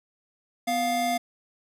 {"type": "tone pair together", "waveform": "square", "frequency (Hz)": [248.1, 701.3], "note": ["B3", "F5"], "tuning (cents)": [8, 7], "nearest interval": "octave + tritone", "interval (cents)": 1799, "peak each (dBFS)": [-31, -25], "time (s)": [0.67, 1.18], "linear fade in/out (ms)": 10, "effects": ["resampled to 32000 Hz"]}